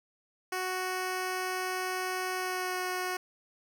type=tone with pitch glide; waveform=10% pulse; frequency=370 to 366.4 Hz; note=F#4 to F#4; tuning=0 to -17 cents; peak=-23 dBFS; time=0.52-3.17 s; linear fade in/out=5 ms; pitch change=-17 cents; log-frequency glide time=2.36-2.78 s; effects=none